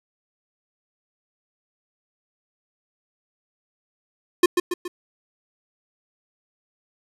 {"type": "tone with echo", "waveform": "square", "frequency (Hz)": 355, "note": "F4", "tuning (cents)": 28, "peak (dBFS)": -11, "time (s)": [4.43, 4.46], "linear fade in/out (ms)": 5, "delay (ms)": 140, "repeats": 3, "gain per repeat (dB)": -6, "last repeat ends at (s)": 4.88, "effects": ["resampled to 32000 Hz", "8-bit"]}